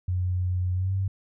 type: tone with pitch glide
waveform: sine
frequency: 90.8 to 96.2 Hz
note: F#2 to G2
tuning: -32 to -32 cents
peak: -23 dBFS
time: 0.08-1.08 s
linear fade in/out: 5 ms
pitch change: +100 cents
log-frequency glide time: 0.74-0.93 s
effects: none